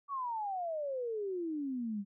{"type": "exponential sweep", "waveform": "sine", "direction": "down", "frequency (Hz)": [1151, 194.2], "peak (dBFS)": -34, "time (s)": [0.08, 2.05], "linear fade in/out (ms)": 50, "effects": []}